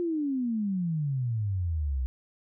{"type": "exponential sweep", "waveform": "sine", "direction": "down", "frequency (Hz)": [355.8, 61.74], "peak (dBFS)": -26, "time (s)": [0, 2.06], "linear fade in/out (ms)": 0, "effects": []}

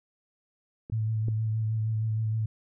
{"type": "clicks", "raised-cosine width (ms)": 3, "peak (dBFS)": [-28, -22], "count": 2, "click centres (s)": [0.899, 1.284]}
{"type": "tone with vibrato", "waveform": "sine", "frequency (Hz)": 110, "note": "A2", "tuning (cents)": 0, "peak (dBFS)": -25, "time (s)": [0.92, 2.46], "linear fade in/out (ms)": 5, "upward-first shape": "sine", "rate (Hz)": 6.4, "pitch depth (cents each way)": 24}
{"effects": []}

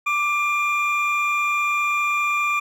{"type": "tone pair together", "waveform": "triangle", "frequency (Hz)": [1174.7, 2395], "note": ["D6", "D7"], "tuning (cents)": [0, 33], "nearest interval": "octave", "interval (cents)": 1233, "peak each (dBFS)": [-20, -20], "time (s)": [0.06, 2.6], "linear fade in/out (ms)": 10, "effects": []}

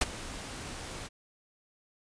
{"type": "noise with ADSR envelope", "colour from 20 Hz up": "pink", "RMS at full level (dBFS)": -23, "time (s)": [0.01, 1.09], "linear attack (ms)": 5, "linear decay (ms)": 27, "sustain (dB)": -18, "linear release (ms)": 35, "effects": ["resampled to 22050 Hz"]}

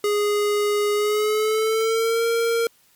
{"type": "tone with pitch glide", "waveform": "square", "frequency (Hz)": [414.1, 462.1], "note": ["G#4", "A#4"], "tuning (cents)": [-5, -15], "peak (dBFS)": -19, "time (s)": [0.04, 2.67], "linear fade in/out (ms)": 2, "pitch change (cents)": 190, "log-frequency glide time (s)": [0.93, 2.26], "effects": ["white hiss -58 dBFS RMS until 2.95 s", "MP3 96 kbps"]}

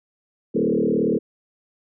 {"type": "tone with frequency modulation", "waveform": "sine", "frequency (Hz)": 333.6, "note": "E4", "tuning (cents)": 21, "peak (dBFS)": -17, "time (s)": [0.54, 1.19], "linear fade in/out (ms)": 20, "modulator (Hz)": 37.6, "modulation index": 3.9, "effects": []}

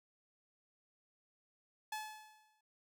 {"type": "tone with exponential decay", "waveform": "sawtooth", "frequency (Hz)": 860, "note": "A5", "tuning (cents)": -40, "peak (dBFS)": -34, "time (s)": [1.92, 2.61], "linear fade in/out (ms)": 5, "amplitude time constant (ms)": 150, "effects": []}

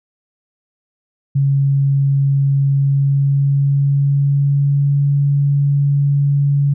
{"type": "tone with pitch glide", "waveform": "sine", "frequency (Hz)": [138.59, 141.67], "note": ["C#3", "C#3"], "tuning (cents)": [0, 38], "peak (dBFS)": -11, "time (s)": [1.35, 6.74], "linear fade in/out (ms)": 10, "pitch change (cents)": 38, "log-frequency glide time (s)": [2.71, 5.06], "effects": []}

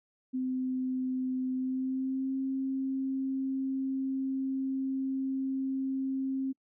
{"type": "tone with pitch glide", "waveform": "sine", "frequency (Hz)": [257.4, 266.6], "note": ["C4", "C4"], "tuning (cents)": [-28, 33], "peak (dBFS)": -29, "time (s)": [0.33, 6.53], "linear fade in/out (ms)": 20, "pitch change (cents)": 61, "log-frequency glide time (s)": [1.53, 2.35], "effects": ["noise-tail reverb RT60 0.1 s tail -25 dB re dry"]}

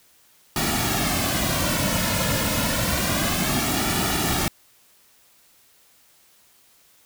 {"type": "noise with flanger", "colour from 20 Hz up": "pink", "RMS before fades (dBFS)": -23, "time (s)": [0.56, 4.48], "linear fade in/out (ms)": 2, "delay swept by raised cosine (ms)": [1.9, 2.59], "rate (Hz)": 0.29, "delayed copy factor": -0.7, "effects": ["white hiss -57 dBFS RMS until 7.05 s"]}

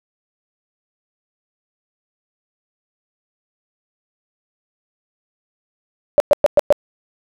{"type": "tone bursts", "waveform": "sine", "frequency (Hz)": 583, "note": "D5", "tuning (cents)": -13, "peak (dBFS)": -6, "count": 5, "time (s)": [6.18, 6.725], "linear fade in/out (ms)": 0, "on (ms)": 21, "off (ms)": 110, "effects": []}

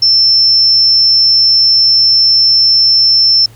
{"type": "tone", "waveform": "sine", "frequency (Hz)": 5340, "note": "E8", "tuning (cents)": 22, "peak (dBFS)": -5, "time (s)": [0.02, 3.46], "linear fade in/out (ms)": 5, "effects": ["added 112 Hz sine -37 dBFS peak until 3.55 s", "pink hiss -44 dBFS RMS until 3.55 s"]}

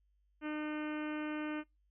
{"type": "harmonic tone", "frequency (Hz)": 303.5, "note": "D#4", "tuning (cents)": -43, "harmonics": [1, 2, 3, 4, 5, 6, 7, 8, 9, 10], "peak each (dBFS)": [-37, -47, -50, -50, -48, -53, -53, -53, -55, -58], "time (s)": [0.41, 1.64], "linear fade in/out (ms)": 50, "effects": ["noise-tail reverb RT60 0.2 s tail -25 dB re dry", "added 50 Hz sine -70 dBFS peak until 1.9 s"]}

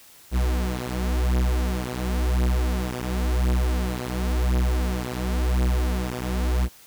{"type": "beating tone pair", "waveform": "45% pulse", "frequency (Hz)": [61.74, 62.68], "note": ["B1", "B1"], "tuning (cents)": [0, 26], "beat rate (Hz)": 0.94, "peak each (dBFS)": -24, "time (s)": [0.31, 6.69], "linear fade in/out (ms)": 50, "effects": ["white hiss -50 dBFS RMS until 6.86 s"]}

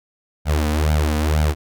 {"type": "tone with flanger", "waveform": "sawtooth", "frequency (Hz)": 76.1, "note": "D#2", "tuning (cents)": -38, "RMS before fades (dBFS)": -18, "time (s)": [0.45, 1.55], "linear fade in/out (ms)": 50, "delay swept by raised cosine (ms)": [1.3, 4.1], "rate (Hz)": 2.1, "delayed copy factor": 0.9, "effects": []}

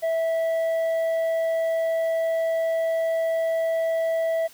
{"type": "tone with tanh clipping", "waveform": "sine", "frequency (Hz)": 655, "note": "E5", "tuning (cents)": -11, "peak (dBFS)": -22, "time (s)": [0.02, 4.48], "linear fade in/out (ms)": 20, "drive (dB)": 5, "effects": ["white hiss -50 dBFS RMS until 4.53 s"]}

